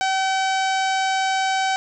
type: harmonic tone with a mistuned harmonic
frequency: 765 Hz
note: G5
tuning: 42 cents flat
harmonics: 1 / 2 / 3 / 4 / 5 / 6 / 7 / 8 / 9 / 10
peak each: -20 / -26 / -30 / -32 / -34 / -36 / -37 / -38 / -39 / -40 dBFS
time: 0.01-1.76 s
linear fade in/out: 0 ms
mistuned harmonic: 9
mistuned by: +23 cents
effects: none